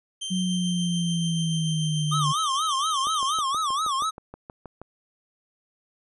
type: tone with tremolo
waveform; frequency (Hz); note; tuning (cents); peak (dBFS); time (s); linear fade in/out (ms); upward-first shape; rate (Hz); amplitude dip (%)
sawtooth; 3136; G7; 0; -26; 0.21-3.41; 10; sine; 6.9; 25
type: linear sweep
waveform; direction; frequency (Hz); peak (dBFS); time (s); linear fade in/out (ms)
sine; down; 185 to 146.83; -23; 0.3-2.33; 20
type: tone with vibrato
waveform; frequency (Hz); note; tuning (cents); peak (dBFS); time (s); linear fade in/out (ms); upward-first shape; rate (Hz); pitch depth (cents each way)
square; 1171; D6; -5; -24; 2.11-4.11; 20; sine; 4.2; 180
type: click train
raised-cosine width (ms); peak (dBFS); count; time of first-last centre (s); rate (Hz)
1; -25; 12; 3.07-4.816; 6.3
effects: resampled to 24000 Hz